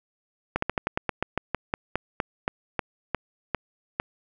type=slowing click train; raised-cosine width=0.5 ms; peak=-9 dBFS; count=18; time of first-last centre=0.56-3.999 s; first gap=64 ms; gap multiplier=1.13; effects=none